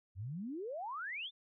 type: exponential sweep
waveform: sine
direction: up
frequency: 86.2 to 3679 Hz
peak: -39 dBFS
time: 0.15-1.31 s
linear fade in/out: 50 ms
effects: none